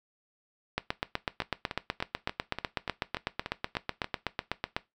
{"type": "two click trains", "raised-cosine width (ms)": 0.3, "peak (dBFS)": [-12, -17], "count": [33, 10], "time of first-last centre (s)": [[0.78, 4.765], [1.42, 4.044]], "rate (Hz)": [8.03, 3.43], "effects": ["noise-tail reverb RT60 0.2 s tail -18 dB re dry"]}